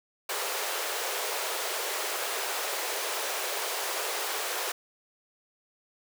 pink high-pass noise, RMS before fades -32 dBFS, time 0.29-4.72 s, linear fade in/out 5 ms, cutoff 400 Hz, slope 48 dB/octave, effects none

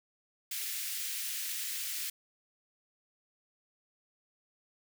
white high-pass noise, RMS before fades -37 dBFS, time 0.51-2.1 s, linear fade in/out 5 ms, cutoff 1800 Hz, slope 24 dB/octave, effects none

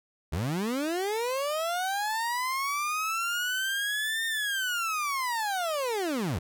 30% pulse linear two-way sweep, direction up then down, 68.4 to 1828 to 68.4 Hz, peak -25 dBFS, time 0.32-6.39 s, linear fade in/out 10 ms, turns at 4.26 s, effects none

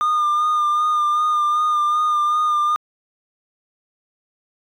triangle tone with vibrato, 1211 Hz, D#6, 47 cents flat, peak -13 dBFS, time 0.01-2.76 s, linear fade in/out 0 ms, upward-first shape sine, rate 2.6 Hz, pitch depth 26 cents each way, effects tanh soft clip ceiling -9 dBFS

